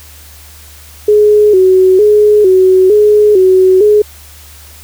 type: tone with vibrato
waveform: sine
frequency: 396.4 Hz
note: G4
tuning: 19 cents sharp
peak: -3 dBFS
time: 1.08-4.02 s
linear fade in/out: 5 ms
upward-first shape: square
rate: 1.1 Hz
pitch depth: 100 cents each way
effects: added 75 Hz sine -36 dBFS peak until 4.83 s + white hiss -37 dBFS RMS until 4.83 s